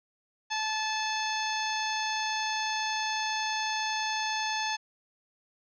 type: harmonic tone with a mistuned harmonic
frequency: 870 Hz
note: A5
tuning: 20 cents flat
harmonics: 1 / 2 / 3 / 4 / 5 / 6 / 7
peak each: -32 / -35 / -37 / -38 / -39 / -40 / -40 dBFS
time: 0.5-4.77 s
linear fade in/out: 20 ms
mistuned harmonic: 7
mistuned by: +74 cents
effects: none